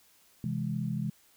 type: chord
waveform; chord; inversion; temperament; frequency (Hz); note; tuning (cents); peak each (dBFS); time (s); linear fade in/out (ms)
sine; C augmented; none; equal; 130.81 / 164.81 / 207.7; C3 / E3 / G#3; 0 / 0 / 0; -34; 0.44-1.1; 2
effects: white hiss -63 dBFS RMS until 1.36 s